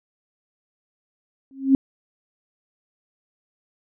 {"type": "tone with exponential growth", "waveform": "sine", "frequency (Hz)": 269.4, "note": "C#4", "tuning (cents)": -49, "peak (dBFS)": -8, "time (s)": [1.51, 1.75], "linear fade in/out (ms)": 1, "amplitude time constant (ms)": 51, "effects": []}